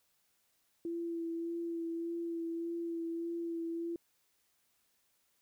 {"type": "tone with vibrato", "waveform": "sine", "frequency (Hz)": 335.5, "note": "E4", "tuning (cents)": 31, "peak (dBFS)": -35, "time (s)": [0.85, 3.96], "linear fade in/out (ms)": 2, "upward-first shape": "sine", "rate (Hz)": 1.7, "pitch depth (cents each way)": 18, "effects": ["white hiss -75 dBFS RMS until 5.41 s"]}